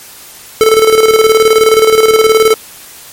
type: tone with tremolo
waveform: square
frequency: 440 Hz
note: A4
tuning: in tune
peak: -3 dBFS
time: 0.61-2.54 s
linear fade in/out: 0 ms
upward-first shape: square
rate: 19 Hz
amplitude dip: 55%
effects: white hiss -33 dBFS RMS until 3.12 s + MP3 64 kbps